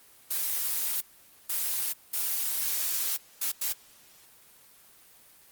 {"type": "noise bursts at uneven times", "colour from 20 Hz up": "blue", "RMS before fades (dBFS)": -29, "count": 5, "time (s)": [[0.3, 1.01], [1.49, 1.93], [2.13, 3.17], [3.41, 3.52], [3.61, 3.73]], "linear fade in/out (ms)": 10, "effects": ["white hiss -56 dBFS RMS until 5.51 s", "Opus 24 kbps"]}